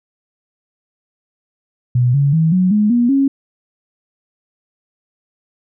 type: tone with pitch steps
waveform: sine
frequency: 123.47 / 141.01 / 161.05 / 183.93 / 210.1 / 239.9 / 274 Hz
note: B2 / C#3 / E3 / F#3 / G#3 / A#3 / C#4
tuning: 0 / +30 / -40 / -10 / +20 / +50 / -20 cents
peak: -10 dBFS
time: 1.95-3.28 s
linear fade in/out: 5 ms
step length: 190 ms
effects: none